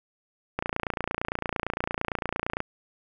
click train, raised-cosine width 0.5 ms, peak -12 dBFS, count 59, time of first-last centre 0.59-2.604 s, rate 28.8 Hz, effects none

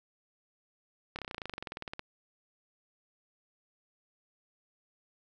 slowing click train, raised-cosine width 0.3 ms, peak -22 dBFS, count 21, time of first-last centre 1.16-1.994 s, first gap 28 ms, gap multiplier 1.04, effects none

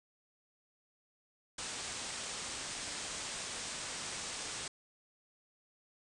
white low-pass noise, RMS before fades -42 dBFS, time 1.58-4.68 s, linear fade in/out 5 ms, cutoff 9100 Hz, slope 96 dB/octave, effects none

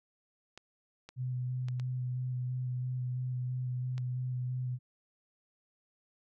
clicks, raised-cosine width 0.2 ms, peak -30 dBFS, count 5, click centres 0.576 / 1.09 / 1.685 / 1.798 / 3.98 s
sine tone with vibrato, 126.1 Hz, B2, 36 cents sharp, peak -32 dBFS, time 1.16-4.79 s, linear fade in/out 50 ms, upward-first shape square, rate 3 Hz, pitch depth 12 cents each way
effects none

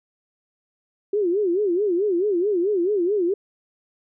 sine tone with vibrato, 380.2 Hz, F#4, 47 cents sharp, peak -18 dBFS, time 1.13-3.34 s, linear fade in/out 5 ms, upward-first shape sine, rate 4.6 Hz, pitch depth 200 cents each way, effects none

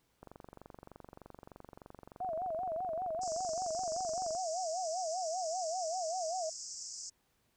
click train, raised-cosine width 1 ms, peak -35 dBFS, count 97, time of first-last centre 0.23-4.35 s, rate 23.3 Hz
sine tone with vibrato, 690 Hz, F5, 21 cents flat, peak -34 dBFS, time 2.2-6.5 s, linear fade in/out 10 ms, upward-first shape sine, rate 5.1 Hz, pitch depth 160 cents each way
pink band-pass noise, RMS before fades -45 dBFS, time 3.21-7.1 s, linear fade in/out 10 ms, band 5000 to 7800 Hz, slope 96 dB/octave
effects pink hiss -75 dBFS RMS until 7.56 s

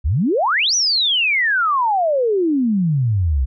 sine exponential two-way sweep, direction up then down, 60.7 to 6070 to 60.7 Hz, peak -14 dBFS, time 0.04-3.46 s, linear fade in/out 20 ms, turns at 0.75 s, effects none

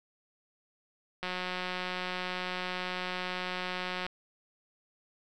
click train, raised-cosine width 0.3 ms, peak -19 dBFS, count 517, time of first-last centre 1.23-4.065 s, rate 182 Hz, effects none

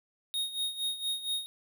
square tone with tremolo, 3729 Hz, A#7, in tune, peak -29 dBFS, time 0.34-1.46 s, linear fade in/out 0 ms, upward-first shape sine, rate 4.3 Hz, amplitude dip 75%, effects none

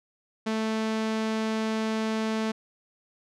sawtooth tone with low-pass filter, 220 Hz, A3, in tune, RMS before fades -28 dBFS, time 0.46-2.52 s, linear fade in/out 10 ms, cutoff 6100 Hz, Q 0.69, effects none

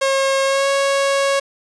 sawtooth tone with pitch glide, 541 to 552.4 Hz, C#5 to C#5, -42 to -6 cents, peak -11 dBFS, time 0.01-1.4 s, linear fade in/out 10 ms, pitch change +36 cents, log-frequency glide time 0.44-0.68 s, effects resampled to 22050 Hz + 7-bit

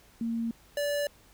sine / square tone pair in turn, 230 / 579.6 Hz, A#3 / D5, -23 / -23 cents, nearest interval octave + major third, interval 1600 cents, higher second, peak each -28 dBFS, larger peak neither, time 0.21-0.51 / 0.77-1.07 s, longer neither, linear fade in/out 2 ms, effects added 50 Hz sine -63 dBFS peak until 1.33 s + pink hiss -59 dBFS RMS until 1.33 s

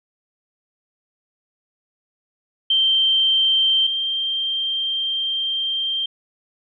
sine tone pair in turn, 3136 / 3165 Hz, G7 / G7, 0 / +16 cents, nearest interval unison, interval 16 cents, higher second, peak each -14 / -20 dBFS, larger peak first, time 2.7-3.87 / 3.87-6.06 s, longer second, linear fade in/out 5 ms, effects none

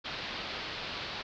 white low-pass noise, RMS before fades -39 dBFS, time 0.04-1.23 s, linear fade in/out 20 ms, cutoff 4600 Hz, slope 48 dB/octave, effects none

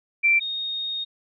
sine tone pair in turn, 2349 / 3713 Hz, D7 / A#7, 0 / -8 cents, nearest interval minor sixth, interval 792 cents, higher second, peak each -15 / -26 dBFS, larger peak first, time 0.23-0.4 / 0.4-1.05 s, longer second, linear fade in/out 20 ms, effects none

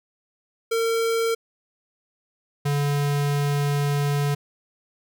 square tone pair in turn, 456.2 / 143.69 Hz, A#4 / D3, -37 / -37 cents, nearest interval octave + minor sixth, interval 2000 cents, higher first, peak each -21 dBFS, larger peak neither, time 0.71-1.35 / 2.65-4.35 s, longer second, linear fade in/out 10 ms, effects none

